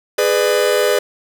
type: chord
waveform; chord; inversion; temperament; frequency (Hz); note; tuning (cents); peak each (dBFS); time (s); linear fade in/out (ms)
45% pulse; G# diminished; none; just; 415.3 / 498.4 / 598; G#4 / B4 / D5; 0 / +16 / +31; -17 / -17 / -18; 0.18-0.99; 5
effects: none